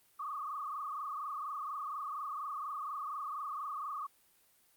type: tone with frequency modulation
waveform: sine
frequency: 1174.7 Hz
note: D6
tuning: in tune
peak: -37 dBFS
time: 0.19-4.07 s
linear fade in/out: 10 ms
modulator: 24.2 Hz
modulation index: 3.3
effects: white hiss -68 dBFS RMS until 4.76 s + Opus 32 kbps